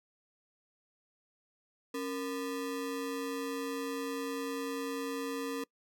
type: ring-modulated tone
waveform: square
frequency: 370 Hz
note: F#4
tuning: in tune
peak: -32 dBFS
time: 1.94-5.64 s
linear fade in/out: 5 ms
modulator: 94.9 Hz
effects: noise-tail reverb RT60 0.1 s tail -23 dB re dry